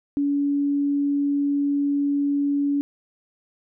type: tone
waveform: sine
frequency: 284.4 Hz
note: C#4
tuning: 45 cents sharp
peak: -19 dBFS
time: 0.17-2.81 s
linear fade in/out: 0 ms
effects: none